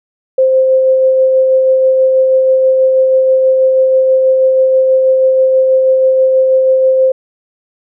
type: tone with tremolo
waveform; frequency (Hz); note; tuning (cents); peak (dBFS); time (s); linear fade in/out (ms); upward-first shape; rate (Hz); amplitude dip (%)
sine; 523.3; C5; 0; -5; 0.38-7.12; 5; sine; 6.2; 25
effects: none